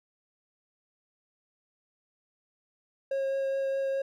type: tone with vibrato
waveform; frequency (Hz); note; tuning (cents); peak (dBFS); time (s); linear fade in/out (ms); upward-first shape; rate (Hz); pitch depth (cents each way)
triangle; 542; C#5; -39; -25; 3.11-4.02; 5; triangle; 4.8; 10
effects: none